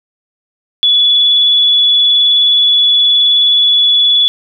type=tone with vibrato; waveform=sine; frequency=3419 Hz; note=G#7; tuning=50 cents sharp; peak=-6 dBFS; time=0.83-4.28 s; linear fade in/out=0 ms; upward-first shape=sine; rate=19 Hz; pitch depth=14 cents each way; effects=none